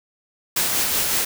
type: noise with tremolo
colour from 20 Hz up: white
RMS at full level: -20 dBFS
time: 0.56-1.25 s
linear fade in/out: 5 ms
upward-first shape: sine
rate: 5.4 Hz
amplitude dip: 30%
effects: none